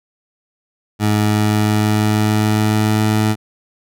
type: tone with pitch glide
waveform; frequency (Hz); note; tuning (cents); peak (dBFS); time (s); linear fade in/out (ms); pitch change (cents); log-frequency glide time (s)
20% pulse; 105.6 to 107.82; G#2 to A2; +29 to -35; -8; 0.99-3.36; 50; +36; 1.13-3.12
effects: none